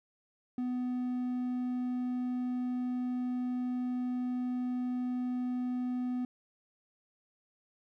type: tone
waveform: triangle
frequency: 249.3 Hz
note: B3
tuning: 16 cents sharp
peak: -29 dBFS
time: 0.58-6.25 s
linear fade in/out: 2 ms
effects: none